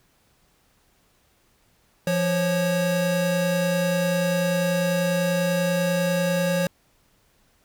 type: tone pair together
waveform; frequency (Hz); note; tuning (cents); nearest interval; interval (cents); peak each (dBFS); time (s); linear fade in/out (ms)
square; 172.61 / 548; F3 / C#5; -20 / -20; octave + minor sixth; 2000; -24; 2.07-6.67; 2
effects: pink hiss -63 dBFS RMS until 7.64 s